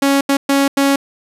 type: tone bursts at uneven times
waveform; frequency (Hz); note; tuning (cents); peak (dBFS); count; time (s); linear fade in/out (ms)
sawtooth; 277.2; C#4; 0; -7; 4; 0.02-0.21 / 0.29-0.37 / 0.49-0.68 / 0.77-0.96; 5
effects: resampled to 32000 Hz + 8-bit